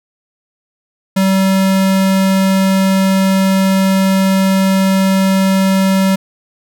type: tone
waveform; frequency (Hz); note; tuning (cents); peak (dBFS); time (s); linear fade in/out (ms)
square; 191.8; G3; -37; -10; 1.16-6.16; 10
effects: none